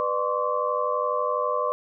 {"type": "tone cluster", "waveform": "sine", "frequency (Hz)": [496.1, 599, 1049, 1141], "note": ["B4", "D5", "C6", "C#6"], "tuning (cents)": [8, 34, 4, 50], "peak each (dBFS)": -28, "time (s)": [0, 1.72], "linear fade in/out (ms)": 0, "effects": []}